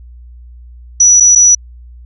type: tone with dropouts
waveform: sine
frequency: 5890 Hz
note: F#8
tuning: 9 cents flat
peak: -3 dBFS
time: 1-1.55 s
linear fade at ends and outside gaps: 5 ms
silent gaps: 1.201-1.205 / 1.352-1.357 s
effects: added 60 Hz sine -32 dBFS peak until 2.05 s